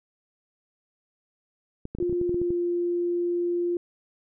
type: clicks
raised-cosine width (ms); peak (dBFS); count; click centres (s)
3; -21; 11; 1.854 / 1.95 / 1.986 / 2.026 / 2.096 / 2.127 / 2.214 / 2.294 / 2.344 / 2.416 / 2.505
type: tone with pitch glide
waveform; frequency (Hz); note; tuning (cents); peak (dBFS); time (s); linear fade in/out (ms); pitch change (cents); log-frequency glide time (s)
sine; 351.7 to 348.7; F4 to F4; +12 to -3; -23; 2-3.77; 2; -15; 2.28-2.56
effects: none